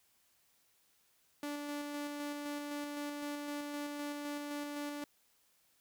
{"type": "tone with tremolo", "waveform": "sawtooth", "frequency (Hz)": 291.1, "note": "D4", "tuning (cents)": -15, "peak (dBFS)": -34, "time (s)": [1.43, 5.04], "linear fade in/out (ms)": 2, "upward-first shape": "square", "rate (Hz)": 3.9, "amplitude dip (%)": 25, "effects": ["white hiss -72 dBFS RMS until 5.8 s"]}